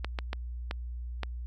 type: clicks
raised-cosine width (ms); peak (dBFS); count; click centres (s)
0.3; -17; 5; 0.046 / 0.188 / 0.331 / 0.711 / 1.233
effects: added 60 Hz sine -35 dBFS peak until 1.46 s

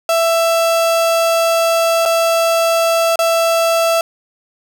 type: tone with dropouts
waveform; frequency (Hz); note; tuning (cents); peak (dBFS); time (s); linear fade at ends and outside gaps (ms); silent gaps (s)
35% pulse; 664; E5; +12; -10; 0.09-4.01; 2; 2.054-2.058 / 3.158-3.19
effects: none

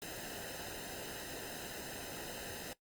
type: noise with comb filter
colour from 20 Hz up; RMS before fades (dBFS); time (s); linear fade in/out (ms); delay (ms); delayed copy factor
pink; -45; 0.02-2.73; 0; 0.88; -0.75
effects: noise-tail reverb RT60 0.1 s tail -17 dB re dry + Opus 48 kbps

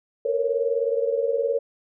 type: tone cluster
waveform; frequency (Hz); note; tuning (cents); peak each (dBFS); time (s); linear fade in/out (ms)
sine; 457.3 / 476.4 / 554; A#4 / A#4 / C#5; -33 / +38 / -1; -25; 0.25-1.59; 5
effects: none

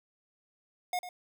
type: tone with echo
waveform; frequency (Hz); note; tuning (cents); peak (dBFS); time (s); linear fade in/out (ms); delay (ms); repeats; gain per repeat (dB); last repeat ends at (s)
square; 720; F#5; -47; -30; 0.93-0.99; 2; 100; 1; -11; 1.09
effects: none

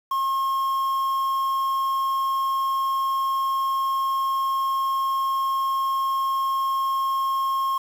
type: tone with quantisation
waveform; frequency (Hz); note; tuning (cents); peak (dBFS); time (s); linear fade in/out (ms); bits
triangle; 1076; C6; +48; -19; 0.11-7.78; 5; 7
effects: none

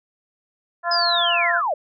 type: harmonic tone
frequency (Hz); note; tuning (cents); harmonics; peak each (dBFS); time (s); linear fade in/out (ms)
344.3; F4; -25; 2 / 3 / 4 / 5; -23 / -25 / -26 / -27; 0.83-1.62; 50
type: linear sweep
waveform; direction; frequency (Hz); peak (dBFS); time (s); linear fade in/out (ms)
sine; down; 5120 to 539; -19; 0.91-1.74; 5
effects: none

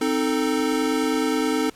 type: chord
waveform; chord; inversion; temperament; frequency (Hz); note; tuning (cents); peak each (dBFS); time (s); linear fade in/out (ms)
square; A diminished; first; equal with one note detuned; 261.6 / 311.1 / 442.3; C4 / Eb4 / A4; 0 / 0 / +9; -25 / -25 / -26; 0.01-1.7; 5
effects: pink hiss -51 dBFS RMS until 1.75 s + low-pass 12000 Hz 12 dB/octave

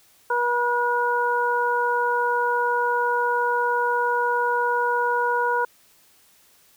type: harmonic tone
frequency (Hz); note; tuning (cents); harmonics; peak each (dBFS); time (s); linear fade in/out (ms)
482.9; B4; -39; 1 / 2 / 3; -25 / -22 / -25; 0.3-5.65; 5
effects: white hiss -57 dBFS RMS until 6.76 s

